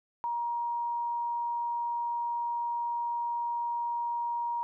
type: tone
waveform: sine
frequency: 946 Hz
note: A#5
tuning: 25 cents sharp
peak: -29 dBFS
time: 0.24-4.63 s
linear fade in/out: 0 ms
effects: none